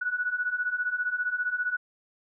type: beating tone pair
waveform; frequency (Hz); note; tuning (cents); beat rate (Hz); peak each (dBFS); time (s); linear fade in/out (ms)
sine; 1463 / 1478; F#6 / F#6; -20 / -2; 15; -31 / -28; 0.01-1.77; 10
effects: none